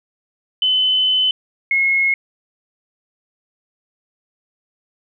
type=tone pair in turn; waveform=sine; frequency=3031 / 2168 Hz; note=F#7 / C#7; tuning=+41 / -39 cents; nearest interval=tritone; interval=580 cents; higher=first; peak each=-13 dBFS; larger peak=neither; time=0.62-1.31 / 1.71-2.14 s; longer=first; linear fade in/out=2 ms; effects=none